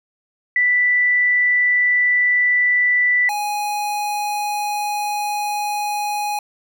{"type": "tone pair in turn", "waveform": ["sine", "square"], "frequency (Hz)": [1975.5, 830.6], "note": ["B6", "G#5"], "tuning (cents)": [0, 0], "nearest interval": "octave + minor third", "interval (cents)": 1500, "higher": "first", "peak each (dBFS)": [-13, -21], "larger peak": "first", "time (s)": [[0.56, 3.29], [3.29, 6.39]], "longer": "second", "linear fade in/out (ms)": 2, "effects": []}